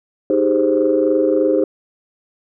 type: chord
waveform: sine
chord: Ab major seventh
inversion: second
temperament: equal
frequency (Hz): 311.1 / 392 / 415.3 / 523.3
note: Eb4 / G4 / Ab4 / C5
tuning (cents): 0 / 0 / 0 / 0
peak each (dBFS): -17 / -18 / -20 / -16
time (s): 0.3-1.64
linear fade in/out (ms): 2
effects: tanh soft clip ceiling -4 dBFS